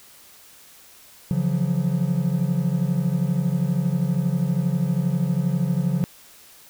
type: tone cluster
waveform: triangle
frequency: 139.5 / 169.3 / 181.8 Hz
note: C#3 / E3 / F#3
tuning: +11 / +46 / -30 cents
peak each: -22 dBFS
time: 1.31-6.04 s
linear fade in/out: 0 ms
effects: white hiss -49 dBFS RMS until 6.69 s